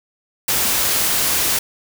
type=noise; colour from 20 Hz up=white; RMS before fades=-18 dBFS; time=0.48-1.59 s; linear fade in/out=5 ms; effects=none